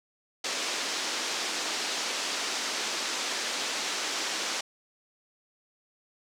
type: band-pass noise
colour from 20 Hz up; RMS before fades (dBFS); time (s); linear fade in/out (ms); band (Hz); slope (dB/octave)
white; -32; 0.44-4.61; 5; 250 to 6500; 24
effects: none